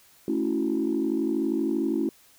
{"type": "chord", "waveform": "sine", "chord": "F# minor seventh", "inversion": "first", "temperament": "equal", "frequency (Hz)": [220, 277.2, 329.6, 370], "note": ["A3", "C#4", "E4", "F#4"], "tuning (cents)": [0, 0, 0, 0], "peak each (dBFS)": [-30, -27, -26, -31], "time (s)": [0.28, 2.09], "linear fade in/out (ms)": 2, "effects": ["tanh soft clip ceiling -15 dBFS", "white hiss -57 dBFS RMS until 2.38 s"]}